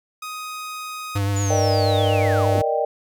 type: tone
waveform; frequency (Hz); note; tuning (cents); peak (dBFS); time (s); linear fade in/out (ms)
sawtooth; 1251; D#6; +9; -26; 0.22-1.18; 5
type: tone with vibrato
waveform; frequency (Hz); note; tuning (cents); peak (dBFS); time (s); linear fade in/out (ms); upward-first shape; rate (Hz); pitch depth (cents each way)
square; 99.9; G2; +33; -20; 1.15-2.62; 10; sine; 8.4; 23
type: linear sweep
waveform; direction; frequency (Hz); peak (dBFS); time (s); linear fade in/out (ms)
sine; down; 7040 to 74.2; -28; 1.36-2.61; 5
type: chord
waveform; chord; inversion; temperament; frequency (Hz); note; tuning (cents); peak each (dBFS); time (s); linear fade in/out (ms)
sine; Eb major seventh; second; equal; 466.2 / 587.3 / 622.3 / 784; Bb4 / D5 / Eb5 / G5; 0 / 0 / 0 / 0; -24; 1.5-2.85; 5
effects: none